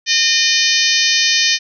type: harmonic tone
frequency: 610 Hz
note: D#5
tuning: 34 cents flat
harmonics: 3 / 4 / 5 / 6 / 7 / 8 / 9 / 10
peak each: -20 / -20 / -20 / -20 / -20 / -20 / -20 / -20 dBFS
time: 0.06-1.59 s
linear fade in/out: 50 ms
effects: none